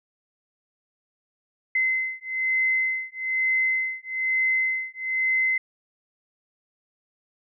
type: beating tone pair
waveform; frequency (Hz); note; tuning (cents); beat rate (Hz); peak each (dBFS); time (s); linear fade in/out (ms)
sine; 2055 / 2056.1; C7 / C7; -32 / -31; 1.1; -25; 1.75-5.58; 5
effects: none